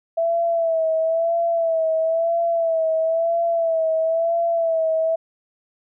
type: tone with vibrato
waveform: sine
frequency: 659.3 Hz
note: E5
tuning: in tune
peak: -17 dBFS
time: 0.17-5.16 s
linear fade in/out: 10 ms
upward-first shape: sine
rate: 1 Hz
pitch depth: 47 cents each way
effects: none